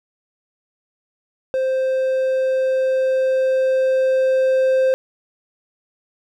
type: tone with level ramp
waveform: triangle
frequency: 523.3 Hz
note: C5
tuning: in tune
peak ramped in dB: -15 to -11 dBFS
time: 1.54-4.94 s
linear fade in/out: 0 ms
effects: none